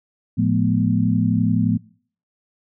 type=tone cluster; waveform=sine; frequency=111 / 173.9 / 213.2 / 244.8 Hz; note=A2 / F3 / G#3 / B3; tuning=+16 / -7 / +46 / -15 cents; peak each=-21 dBFS; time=0.37-1.78 s; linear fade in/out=20 ms; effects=noise-tail reverb RT60 0.5 s tail -23 dB re dry